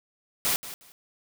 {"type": "noise with echo", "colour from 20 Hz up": "white", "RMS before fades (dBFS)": -25, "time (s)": [0.45, 0.56], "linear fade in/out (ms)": 0, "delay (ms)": 180, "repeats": 2, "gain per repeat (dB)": -14, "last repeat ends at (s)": 0.92, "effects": []}